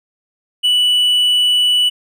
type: tone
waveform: triangle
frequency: 2960 Hz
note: F#7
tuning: in tune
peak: -9 dBFS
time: 0.63-1.9 s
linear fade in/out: 20 ms
effects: none